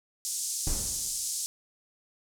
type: band-pass noise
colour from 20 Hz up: pink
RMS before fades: -33 dBFS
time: 0.25-1.46 s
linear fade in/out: 0 ms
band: 5800 to 10000 Hz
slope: 24 dB/octave
type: noise with exponential decay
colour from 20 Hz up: brown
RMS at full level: -30 dBFS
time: 0.67-1.36 s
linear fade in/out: 2 ms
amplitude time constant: 150 ms
effects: none